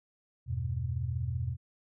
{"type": "chord", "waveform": "sine", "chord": "E minor", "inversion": "none", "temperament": "equal", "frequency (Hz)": [82.41, 98, 123.47], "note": ["E2", "G2", "B2"], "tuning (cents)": [0, 0, 0], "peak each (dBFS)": [-35, -37, -33], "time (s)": [0.46, 1.57], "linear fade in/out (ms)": 50, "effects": []}